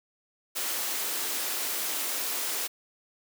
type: high-pass noise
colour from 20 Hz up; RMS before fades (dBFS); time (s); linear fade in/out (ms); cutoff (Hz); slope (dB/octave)
white; -31; 0.55-2.68; 20; 260; 24
effects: none